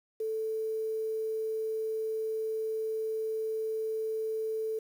sine tone with quantisation, 440 Hz, A4, in tune, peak -30 dBFS, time 0.2-4.79 s, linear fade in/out 5 ms, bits 9, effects none

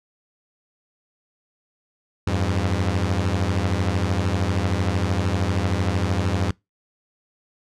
sawtooth beating tone pair, 87 / 100 Hz, F2 / G2, -6 / +35 cents, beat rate 13 Hz, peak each -19 dBFS, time 2.27-6.51 s, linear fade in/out 5 ms, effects noise-tail reverb RT60 0.2 s tail -24 dB re dry + low-pass 7000 Hz 12 dB/octave

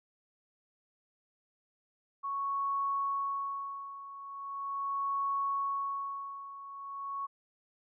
sine tone with tremolo, 1108.7 Hz, C#6, in tune, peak -29 dBFS, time 2.23-7.27 s, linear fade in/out 20 ms, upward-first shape sine, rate 0.4 Hz, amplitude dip 80%, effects none

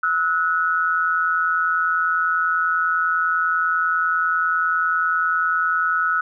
sine tone pair together, 1300 / 1470.1 Hz, E6 / F#6, -24 / -12 cents, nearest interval major second, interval 212 cents, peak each -20 / -20 dBFS, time 0.03-6.21 s, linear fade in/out 5 ms, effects none

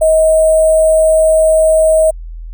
sine tone with sample-and-hold, 635 Hz, D#5, 35 cents sharp, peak -6 dBFS, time 0.01-2.11 s, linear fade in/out 10 ms, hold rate 8820 Hz, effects added 41 Hz sine -24 dBFS peak until 2.53 s

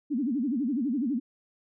sine tone with vibrato, 260 Hz, C4, 11 cents flat, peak -25 dBFS, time 0.1-1.2 s, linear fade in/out 20 ms, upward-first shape sine, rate 12 Hz, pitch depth 260 cents each way, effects none

